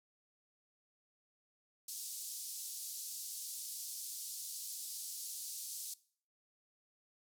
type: band-pass noise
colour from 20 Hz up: white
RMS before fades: -45 dBFS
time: 1.88-5.94 s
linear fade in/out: 5 ms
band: 4500 to 13000 Hz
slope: 24 dB/octave
effects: noise-tail reverb RT60 0.5 s tail -20 dB re dry